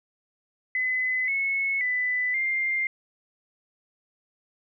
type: tone with pitch steps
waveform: sine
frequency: 2021 / 2194 / 1995 / 2104 Hz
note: B6 / C#7 / B6 / C7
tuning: +39 / -18 / +17 / +9 cents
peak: -23 dBFS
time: 0.75-2.87 s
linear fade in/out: 2 ms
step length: 530 ms
effects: none